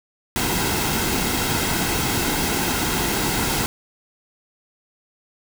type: noise with comb filter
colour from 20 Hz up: pink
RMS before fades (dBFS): -22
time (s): 0.36-3.66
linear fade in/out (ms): 0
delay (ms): 1.7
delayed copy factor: -0.5
effects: none